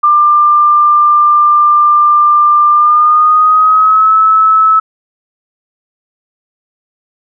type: tone with pitch glide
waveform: sine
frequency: 1192 to 1299.9 Hz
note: D6 to E6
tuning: +25 to -25 cents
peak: -4 dBFS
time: 0.03-4.8 s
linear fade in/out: 10 ms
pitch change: +150 cents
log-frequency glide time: 2.71-4.14 s
effects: none